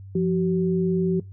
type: tone pair together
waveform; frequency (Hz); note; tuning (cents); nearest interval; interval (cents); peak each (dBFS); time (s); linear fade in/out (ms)
sine; 174.61 / 379.5; F3 / F#4; 0 / +44; octave + minor second; 1344; -21 / -23; 0.15-1.2; 5
effects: noise-tail reverb RT60 0.2 s tail -22 dB re dry + added 97 Hz sine -38 dBFS peak until 1.32 s